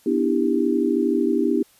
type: chord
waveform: sine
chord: E minor seventh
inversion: second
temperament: just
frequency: 247.2 / 296.7 / 329.6 / 395.6 Hz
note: B3 / D4 / E4 / G4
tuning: +2 / +18 / 0 / +16 cents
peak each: -23 dBFS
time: 0.06-1.63 s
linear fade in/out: 5 ms
effects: white hiss -56 dBFS RMS until 1.79 s + resampled to 32000 Hz